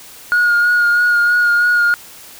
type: tone with vibrato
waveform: sine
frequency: 1434 Hz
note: F6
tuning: 45 cents sharp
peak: -8 dBFS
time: 0.32-1.94 s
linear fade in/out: 0 ms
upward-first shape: sine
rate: 3.1 Hz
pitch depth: 21 cents each way
effects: tanh soft clip ceiling -8 dBFS + white hiss -38 dBFS RMS until 2.39 s